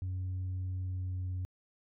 sine tone with pitch glide, 92.5 to 91.6 Hz, F#2 to F#2, 0 to -17 cents, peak -31 dBFS, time 0.02-1.45 s, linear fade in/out 0 ms, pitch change -17 cents, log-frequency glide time 0.77-1.34 s, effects tanh soft clip ceiling -32 dBFS

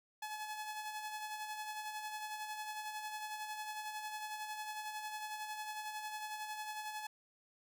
sawtooth tone with tremolo, 854 Hz, G#5, 48 cents sharp, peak -36 dBFS, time 0.22-7.07 s, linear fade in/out 5 ms, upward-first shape sine, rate 11 Hz, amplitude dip 45%, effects none

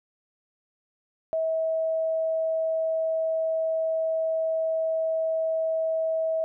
sine tone, 645 Hz, E5, 38 cents flat, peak -23 dBFS, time 1.33-6.44 s, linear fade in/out 0 ms, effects none

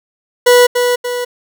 40% pulse tone with echo, 490 Hz, B4, 14 cents flat, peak -4 dBFS, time 0.46-0.67 s, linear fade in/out 10 ms, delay 290 ms, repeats 2, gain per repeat -6 dB, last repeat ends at 1.25 s, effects none

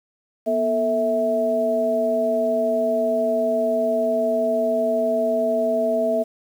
sine tone cluster, 241.9 / 443.7 / 655 Hz, B3 / A4 / E5, -36 / +14 / -11 cents, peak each -26 / -26 / -19 dBFS, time 0.46-6.24 s, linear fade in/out 20 ms, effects 8-bit

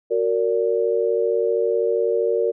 sine chord, Gb augmented, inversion none, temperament just, 370 / 462.5 / 578.1 Hz, Gb4 / Bb4 / D5, 0 / -14 / -27 cents, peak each -24 / -19 / -25 dBFS, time 0.1-2.52 s, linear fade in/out 20 ms, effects none

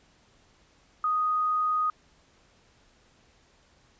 sine tone, 1244.5 Hz, D#6, in tune, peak -23 dBFS, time 1.04-1.9 s, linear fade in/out 2 ms, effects pink hiss -62 dBFS RMS until 3.99 s + resampled to 16000 Hz

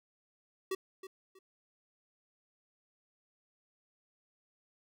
square tone with echo, 380.6 Hz, F#4, 49 cents sharp, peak -33 dBFS, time 0.71-0.75 s, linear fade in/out 5 ms, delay 320 ms, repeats 2, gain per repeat -12 dB, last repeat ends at 1.39 s, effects none

